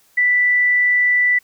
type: tone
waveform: sine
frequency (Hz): 1975.5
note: B6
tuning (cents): 0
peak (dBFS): -12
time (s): 0.17-1.39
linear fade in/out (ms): 10
effects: white hiss -56 dBFS RMS until 1.43 s